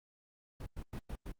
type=noise bursts; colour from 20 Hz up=brown; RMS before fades=-41 dBFS; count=5; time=0.6-1.32 s; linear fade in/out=5 ms; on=64 ms; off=100 ms; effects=Opus 32 kbps